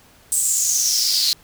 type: noise with high-pass filter sweep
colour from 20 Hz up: pink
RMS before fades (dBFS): -19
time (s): 0.32-1.33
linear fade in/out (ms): 0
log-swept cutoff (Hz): 8400 to 4200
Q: 6.9
effects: pink hiss -51 dBFS RMS until 1.43 s